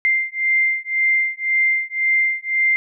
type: beating tone pair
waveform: sine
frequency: 2093 / 2094.9 Hz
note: C7 / C7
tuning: 0 / +2 cents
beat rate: 1.9 Hz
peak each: -19 dBFS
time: 0.05-2.76 s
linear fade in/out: 0 ms
effects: none